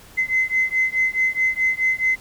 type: beating tone pair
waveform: sine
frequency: 2050 / 2054.7 Hz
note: C7 / C7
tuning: -36 / -32 cents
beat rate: 4.7 Hz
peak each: -20 dBFS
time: 0.17-2.16 s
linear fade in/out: 20 ms
effects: tanh soft clip ceiling -10 dBFS + pink hiss -46 dBFS RMS until 2.2 s